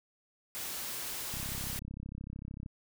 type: noise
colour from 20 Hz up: white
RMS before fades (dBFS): -39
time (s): 0.55-1.79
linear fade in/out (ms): 0
type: click train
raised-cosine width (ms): 5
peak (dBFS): -30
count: 45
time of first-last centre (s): 1.34-2.661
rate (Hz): 33.3
effects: none